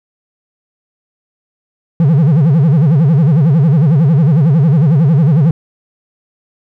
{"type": "tone with vibrato", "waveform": "triangle", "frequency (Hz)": 150.9, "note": "D3", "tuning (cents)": 47, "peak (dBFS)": -4, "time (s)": [2, 5.51], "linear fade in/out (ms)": 2, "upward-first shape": "sine", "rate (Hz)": 11, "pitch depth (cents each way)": 240, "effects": []}